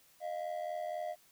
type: ring-modulated tone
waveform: triangle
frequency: 659.3 Hz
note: E5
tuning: in tune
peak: -31 dBFS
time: 0.2-1.16 s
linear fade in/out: 50 ms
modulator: 42 Hz
effects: white hiss -65 dBFS RMS until 1.31 s